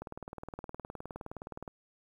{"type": "click train", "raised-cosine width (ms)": 1, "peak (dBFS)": -27, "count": 33, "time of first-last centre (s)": [0.02, 1.678], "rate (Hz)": 19.3, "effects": ["10-bit"]}